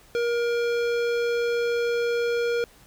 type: tone with hard clipping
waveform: sine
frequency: 473.1 Hz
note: A#4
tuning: 26 cents sharp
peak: -24 dBFS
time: 0.15-2.64 s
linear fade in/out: 0 ms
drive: 16 dB
effects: pink hiss -54 dBFS RMS until 2.86 s